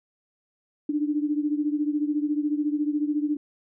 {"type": "beating tone pair", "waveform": "sine", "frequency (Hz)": [293.7, 307.7], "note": ["D4", "D#4"], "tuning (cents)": [0, -19], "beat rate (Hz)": 14, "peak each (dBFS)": [-24, -28], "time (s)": [0.89, 3.37], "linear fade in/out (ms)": 5, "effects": []}